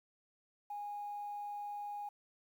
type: tone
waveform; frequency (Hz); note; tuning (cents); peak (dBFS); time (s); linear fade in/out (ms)
sine; 823; G#5; -16; -39; 0.7-2.09; 5
effects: tanh soft clip ceiling -35 dBFS + 11-bit

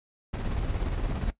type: noise with tremolo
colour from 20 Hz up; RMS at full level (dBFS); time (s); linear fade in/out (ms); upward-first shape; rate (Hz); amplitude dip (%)
brown; -28; 0.33-1.31; 10; square; 17; 35
effects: noise-tail reverb RT60 0.1 s tail -17 dB re dry + resampled to 8000 Hz

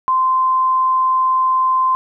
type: tone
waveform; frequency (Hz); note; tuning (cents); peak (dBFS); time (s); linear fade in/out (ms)
sine; 1038; C6; -14; -12; 0.08-1.95; 0
effects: none

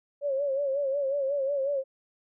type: tone with vibrato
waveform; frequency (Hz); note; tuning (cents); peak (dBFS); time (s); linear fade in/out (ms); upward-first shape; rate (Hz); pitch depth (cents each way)
sine; 554.4; C#5; 0; -25; 0.21-1.84; 50; sine; 5.5; 76
effects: none

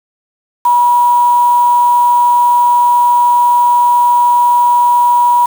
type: tone with quantisation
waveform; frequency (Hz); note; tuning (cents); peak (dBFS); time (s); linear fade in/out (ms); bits
sine; 967; B5; -37; -6; 0.65-5.46; 5; 4
effects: none

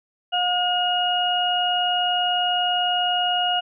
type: harmonic tone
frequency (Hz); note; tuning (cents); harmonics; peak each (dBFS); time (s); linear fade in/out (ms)
718; F5; +48; 1 / 2 / 4; -22 / -29 / -22; 0.32-3.61; 20
effects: none

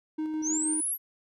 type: tone with tremolo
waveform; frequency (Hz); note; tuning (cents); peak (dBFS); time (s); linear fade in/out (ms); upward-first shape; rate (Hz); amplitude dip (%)
triangle; 311.1; D#4; 0; -26; 0.18-0.81; 10; square; 6.3; 25
type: linear sweep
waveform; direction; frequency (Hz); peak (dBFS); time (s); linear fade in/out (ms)
sine; up; 5730 to 11840; -27; 0.42-0.98; 50
effects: none

